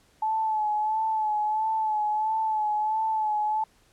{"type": "tone with vibrato", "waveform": "sine", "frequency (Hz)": 863, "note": "A5", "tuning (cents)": -34, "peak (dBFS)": -23, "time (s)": [0.22, 3.64], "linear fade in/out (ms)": 5, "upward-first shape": "sine", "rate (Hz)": 1.5, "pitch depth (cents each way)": 39, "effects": ["pink hiss -62 dBFS RMS until 3.92 s", "low-pass 11000 Hz 12 dB/octave"]}